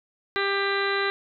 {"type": "harmonic tone", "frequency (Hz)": 396.3, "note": "G4", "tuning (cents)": 19, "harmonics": [1, 2, 3, 4, 5, 6, 7, 8, 9, 10], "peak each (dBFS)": [-27, -35, -30, -29, -30, -37, -40, -43, -41, -33], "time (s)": [0.36, 1.1], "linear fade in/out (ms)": 0, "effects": []}